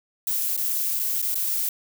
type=noise with dropouts; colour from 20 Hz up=violet; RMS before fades=-25 dBFS; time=0.27-1.69 s; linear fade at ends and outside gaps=2 ms; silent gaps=0.566-0.575 / 0.993-0.997 / 1.218-1.225 / 1.345-1.354 s; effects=none